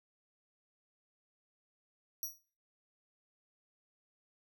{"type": "tone with exponential decay", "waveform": "15% pulse", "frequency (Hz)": 5770, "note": "F#8", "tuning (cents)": -44, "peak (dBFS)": -27, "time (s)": [2.23, 2.41], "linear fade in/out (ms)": 1, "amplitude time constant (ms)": 38, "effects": ["noise-tail reverb RT60 0.4 s tail -19 dB re dry"]}